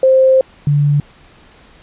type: tone pair in turn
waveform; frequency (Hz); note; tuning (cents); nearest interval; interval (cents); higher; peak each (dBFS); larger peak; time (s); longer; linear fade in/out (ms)
sine; 525 / 145.13; C5 / D3; +6 / -20; octave + minor seventh; 2226; first; -6 / -9; first; 0.03-0.41 / 0.67-1; first; 2
effects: pink hiss -45 dBFS RMS until 1.82 s + resampled to 8000 Hz